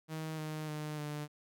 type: tone with pitch steps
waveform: sawtooth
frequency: 157.9 / 154.83 / 151.82 / 148.87 Hz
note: D#3 / D#3 / D#3 / D3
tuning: +26 / -8 / -42 / +24 cents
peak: -34 dBFS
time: 0.08-1.28 s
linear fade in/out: 50 ms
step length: 300 ms
effects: none